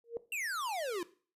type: tone with exponential growth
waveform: sine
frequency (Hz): 466.2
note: A#4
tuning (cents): 0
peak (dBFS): -30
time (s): 0.04-0.17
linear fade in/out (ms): 1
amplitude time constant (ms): 28
type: exponential sweep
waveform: square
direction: down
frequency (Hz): 2794 to 329.6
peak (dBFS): -35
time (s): 0.32-1.03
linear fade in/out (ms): 2
effects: noise-tail reverb RT60 0.4 s tail -17 dB re dry + resampled to 32000 Hz